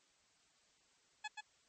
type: tone with echo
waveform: 15% pulse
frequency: 850 Hz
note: G#5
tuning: 40 cents sharp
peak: -34 dBFS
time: 1.24-1.28 s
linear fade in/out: 10 ms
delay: 130 ms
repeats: 1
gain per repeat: -4 dB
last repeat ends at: 1.41 s
effects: white hiss -72 dBFS RMS until 1.68 s + MP3 32 kbps